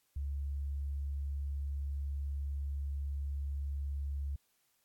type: tone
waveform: sine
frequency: 70.3 Hz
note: C#2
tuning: 25 cents sharp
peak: -34 dBFS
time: 0.16-4.36 s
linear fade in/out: 5 ms
effects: white hiss -75 dBFS RMS until 4.84 s + AAC 64 kbps